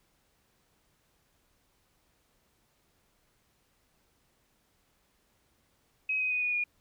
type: tone with pitch steps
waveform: sine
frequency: 2540 / 2514 / 2488 / 2462 / 2437 Hz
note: D#7 / D#7 / D#7 / D#7 / D#7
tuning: +35 / +17 / -1 / -19 / -37 cents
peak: -27 dBFS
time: 6.09-6.64 s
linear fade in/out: 5 ms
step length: 110 ms
effects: pink hiss -71 dBFS RMS until 6.8 s